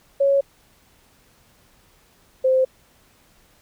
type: tone pair in turn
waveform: sine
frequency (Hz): 554.4 / 520.5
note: C#5 / C5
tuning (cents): 0 / -9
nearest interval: minor second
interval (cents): 109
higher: first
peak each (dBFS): -14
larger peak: neither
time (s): 0.2-0.41 / 2.44-2.65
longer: neither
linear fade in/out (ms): 10
effects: pink hiss -57 dBFS RMS until 3.61 s